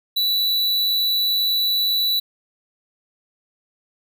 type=tone; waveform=square; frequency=3951 Hz; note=B7; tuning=in tune; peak=-18 dBFS; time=0.16-2.2 s; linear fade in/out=10 ms; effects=none